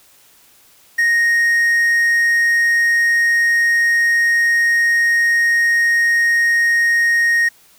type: tone with quantisation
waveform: triangle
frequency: 1864.7 Hz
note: A#6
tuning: in tune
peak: -10 dBFS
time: 0.98-7.49 s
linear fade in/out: 10 ms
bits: 6
effects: white hiss -50 dBFS RMS until 7.78 s